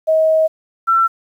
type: tone pair in turn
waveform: sine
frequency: 635 / 1345.5 Hz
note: D#5 / E6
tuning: +35 / +35 cents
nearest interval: octave + minor second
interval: 1300 cents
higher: second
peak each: -10 dBFS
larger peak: neither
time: 0.07-0.48 / 0.87-1.08 s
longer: first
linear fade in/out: 20 ms
effects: 8-bit